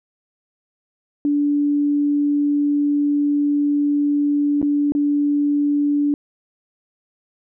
sine tone with dropouts, 290 Hz, D4, 22 cents flat, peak -15 dBFS, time 1.25-6.14 s, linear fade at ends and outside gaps 1 ms, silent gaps 4.616-4.627 / 4.921-4.95 s, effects none

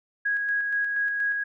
sine tone with tremolo, 1652 Hz, G#6, 10 cents flat, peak -22 dBFS, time 0.25-1.44 s, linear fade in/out 10 ms, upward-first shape square, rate 4.2 Hz, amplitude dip 30%, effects none

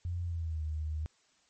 sine tone with pitch glide, 87.31 to 77.34 Hz, F2 to D#2, 0 to -10 cents, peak -32 dBFS, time 0.05-1.06 s, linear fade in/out 0 ms, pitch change -210 cents, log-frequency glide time 0.23-0.63 s, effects white hiss -69 dBFS RMS until 1.49 s + MP3 32 kbps

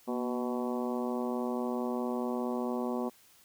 harmonic tone with a mistuned harmonic, 124.6 Hz, B2, 16 cents sharp, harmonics 2 / 3 / 4 / 5 / 6 / 7 / 8 / 9, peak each -33 / -37 / -39 / -41 / -43 / -44 / -45 / -46 dBFS, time 0.07-3.1 s, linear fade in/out 20 ms, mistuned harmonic 2, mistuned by -56 cents, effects white hiss -61 dBFS RMS until 3.44 s

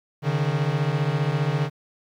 45% pulse beating tone pair, 138.59 / 153.59 Hz, C#3 / D#3, 0 / -22 cents, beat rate 15 Hz, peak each -24 dBFS, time 0.22-1.7 s, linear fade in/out 50 ms, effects low-pass 4000 Hz 12 dB/octave + 9-bit

